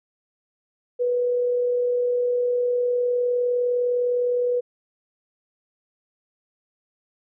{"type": "tone with amplitude modulation", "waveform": "sine", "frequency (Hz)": 490, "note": "B4", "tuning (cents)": -14, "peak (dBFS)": -18, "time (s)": [0.99, 4.61], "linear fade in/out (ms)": 20, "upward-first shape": "sine", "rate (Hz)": 39.7, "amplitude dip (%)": 25, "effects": []}